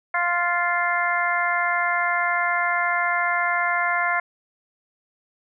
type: harmonic tone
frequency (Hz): 349.2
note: F4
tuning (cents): 0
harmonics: 2 / 3 / 4 / 5 / 6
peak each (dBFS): -26 / -26 / -26 / -26 / -26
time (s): 0.14-4.2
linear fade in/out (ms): 5
effects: none